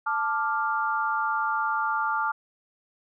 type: chord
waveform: sine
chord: D minor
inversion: second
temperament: equal with one note detuned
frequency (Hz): 880 / 1180.1 / 1396.9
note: A5 / D6 / F6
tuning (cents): 0 / +8 / 0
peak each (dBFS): -28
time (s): 0.06-2.32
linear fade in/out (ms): 10
effects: none